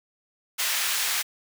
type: high-pass noise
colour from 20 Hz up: pink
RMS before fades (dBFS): -26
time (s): 0.58-1.23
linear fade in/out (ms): 20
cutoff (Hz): 1700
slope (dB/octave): 12
effects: none